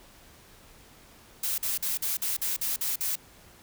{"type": "noise bursts", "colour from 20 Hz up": "blue", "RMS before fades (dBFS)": -29, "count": 9, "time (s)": [1.43, 3.156], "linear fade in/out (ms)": 5, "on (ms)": 150, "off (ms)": 47, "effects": ["pink hiss -54 dBFS RMS until 3.62 s"]}